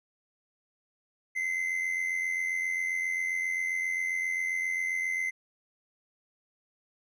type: tone with amplitude modulation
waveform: triangle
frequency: 2063 Hz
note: C7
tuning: 25 cents flat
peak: -24 dBFS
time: 1.35-5.31 s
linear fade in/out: 20 ms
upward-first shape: sine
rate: 87.5 Hz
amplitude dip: 55%
effects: none